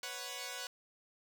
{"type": "chord", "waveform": "5% pulse", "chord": "B suspended second", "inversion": "none", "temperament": "equal", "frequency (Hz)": [493.9, 554.4, 740], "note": ["B4", "C#5", "F#5"], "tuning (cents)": [0, 0, 0], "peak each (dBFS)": -34, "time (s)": [0.03, 0.67], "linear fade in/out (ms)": 2, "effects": []}